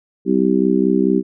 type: harmonic tone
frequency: 64.6 Hz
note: C2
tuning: 21 cents flat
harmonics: 3 / 4 / 5 / 6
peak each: -18 / -18 / -18 / -18 dBFS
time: 0.25-1.23 s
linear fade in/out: 50 ms
effects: none